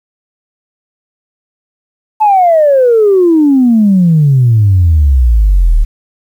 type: exponential sweep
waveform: sine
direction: down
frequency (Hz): 880 to 35.88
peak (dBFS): -3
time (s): 2.2-5.85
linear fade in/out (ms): 20
effects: tanh soft clip ceiling 0 dBFS + 7-bit